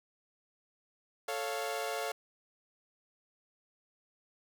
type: chord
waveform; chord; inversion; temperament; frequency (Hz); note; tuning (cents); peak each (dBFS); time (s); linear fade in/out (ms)
sawtooth; A augmented; none; equal; 440 / 554.4 / 698.5; A4 / C#5 / E#5; 0 / 0 / 0; -35 / -35 / -34; 1.28-2.12; 5
effects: none